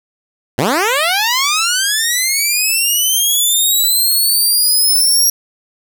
10% pulse linear sweep, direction up, 103.83 to 5670 Hz, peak -4 dBFS, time 0.58-5.3 s, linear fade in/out 5 ms, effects none

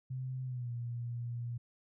sine tone with pitch glide, 129.3 to 119.26 Hz, C3 to A#2, -20 to +40 cents, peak -36 dBFS, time 0.1-1.58 s, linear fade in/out 10 ms, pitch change -140 cents, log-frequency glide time 0.44-0.71 s, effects none

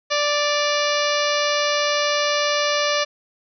harmonic tone with a mistuned harmonic, 587 Hz, D5, 1 cent flat, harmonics 1 / 2 / 3 / 4 / 5 / 6 / 7 / 8 / 9 / 10, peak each -22 / -25 / -27 / -28 / -29 / -30 / -30 / -31 / -32 / -32 dBFS, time 0.1-3.05 s, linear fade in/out 20 ms, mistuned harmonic 5, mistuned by -40 cents, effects none

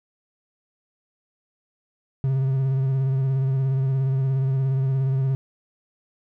triangle tone with vibrato, 133.6 Hz, C3, 36 cents sharp, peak -17 dBFS, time 2.24-5.35 s, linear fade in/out 0 ms, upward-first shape sine, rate 17 Hz, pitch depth 34 cents each way, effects none

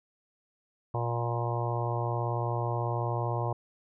harmonic tone with a mistuned harmonic, 118.8 Hz, A#2, 33 cents sharp, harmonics 1 / 3 / 4 / 5 / 6 / 7 / 8 / 9, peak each -30 / -38 / -39 / -38 / -38 / -39 / -38 / -40 dBFS, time 0.94-3.53 s, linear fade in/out 5 ms, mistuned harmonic 9, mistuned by -22 cents, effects none

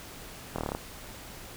slowing click train, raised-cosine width 1 ms, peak -17 dBFS, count 8, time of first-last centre 0.56-0.75 s, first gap 24 ms, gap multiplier 1.04, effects pink hiss -45 dBFS RMS until 1.56 s

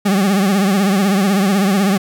40% pulse tone with vibrato, 196 Hz, G3, in tune, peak -11 dBFS, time 0.05-1.98 s, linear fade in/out 10 ms, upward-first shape triangle, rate 16 Hz, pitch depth 120 cents each way, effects none

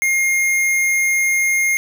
square tone, 2131 Hz, C7, 31 cents sharp, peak -15 dBFS, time 0.02-1.77 s, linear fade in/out 0 ms, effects none

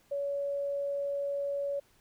sine tone, 564 Hz, C#5, 30 cents sharp, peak -30 dBFS, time 0.11-1.8 s, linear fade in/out 10 ms, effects pink hiss -66 dBFS RMS until 2 s

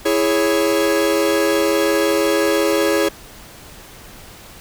45% pulse chord, C# minor, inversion first, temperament equal, 329.6 / 415.3 / 554.4 Hz, E4 / G#4 / C#5, 0 / 0 / 0 cents, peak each -19 dBFS, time 0.05-3.09 s, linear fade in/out 10 ms, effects pink hiss -40 dBFS RMS until 4.6 s

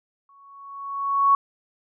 sine tone with exponential growth, 1112 Hz, C#6, 5 cents sharp, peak -12 dBFS, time 0.29-1.35 s, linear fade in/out 2 ms, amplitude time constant 230 ms, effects none

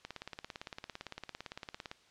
click train, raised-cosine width 0.2 ms, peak -24 dBFS, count 34, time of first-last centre 0.05-1.914 s, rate 17.7 Hz, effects white hiss -64 dBFS RMS until 2.1 s + low-pass 5000 Hz 12 dB/octave

